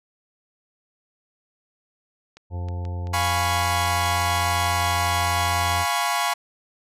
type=clicks; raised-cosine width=0.2 ms; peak=-27 dBFS; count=8; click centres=2.37 / 2.686 / 2.852 / 3.071 / 3.795 / 4.01 / 4.182 / 4.365 s
type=harmonic tone; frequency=88 Hz; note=F2; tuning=14 cents sharp; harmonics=1 / 2 / 3 / 4 / 5 / 6 / 8 / 9 / 10; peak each=-26 / -42 / -45 / -45 / -47 / -44 / -46 / -55 / -44 dBFS; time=2.5-5.86 s; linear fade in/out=50 ms
type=chord; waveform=sawtooth; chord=C# dominant seventh; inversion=first; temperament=equal; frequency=698.5 / 830.6 / 987.8 / 1108.7 Hz; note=E#5 / G#5 / B5 / C#6; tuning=0 / 0 / 0 / 0 cents; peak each=-23 dBFS; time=3.13-6.34 s; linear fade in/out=10 ms
effects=resampled to 32000 Hz